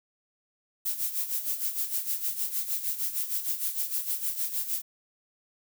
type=noise with tremolo; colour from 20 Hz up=violet; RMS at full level=-28 dBFS; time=0.85-4.82 s; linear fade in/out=10 ms; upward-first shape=sine; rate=6.5 Hz; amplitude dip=70%; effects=none